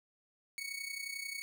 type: tone with amplitude modulation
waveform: sawtooth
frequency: 2226 Hz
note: C#7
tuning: 7 cents sharp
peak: -33 dBFS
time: 0.58-1.42 s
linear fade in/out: 0 ms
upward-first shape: sine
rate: 31.2 Hz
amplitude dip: 70%
effects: none